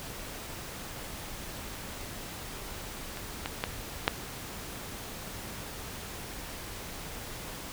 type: clicks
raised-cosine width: 0.3 ms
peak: -23 / -15 / -12 / -6 dBFS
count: 4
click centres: 3.172 / 3.459 / 3.639 / 4.079 s
effects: pink hiss -41 dBFS RMS until 7.72 s